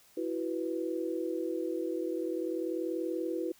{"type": "chord", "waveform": "sine", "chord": "E suspended second", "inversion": "none", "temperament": "equal", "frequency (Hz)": [329.6, 370, 493.9], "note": ["E4", "F#4", "B4"], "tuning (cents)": [0, 0, 0], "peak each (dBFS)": [-34, -36, -37], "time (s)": [0.17, 3.52], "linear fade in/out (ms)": 5, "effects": ["white hiss -62 dBFS RMS until 3.59 s"]}